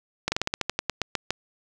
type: slowing click train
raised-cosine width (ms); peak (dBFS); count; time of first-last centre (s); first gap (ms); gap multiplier
0.2; -7; 13; 0.28-1.306; 40; 1.13
effects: none